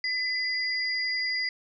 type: tone pair together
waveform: sine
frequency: 2017 / 4836 Hz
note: B6 / D8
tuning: +36 / +50 cents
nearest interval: octave + minor third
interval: 1514 cents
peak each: -28 / -30 dBFS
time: 0.04-1.49 s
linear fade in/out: 2 ms
effects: none